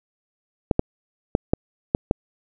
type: clicks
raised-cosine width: 2 ms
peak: -3 dBFS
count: 6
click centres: 0.712 / 0.794 / 1.351 / 1.535 / 1.949 / 2.111 s
effects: none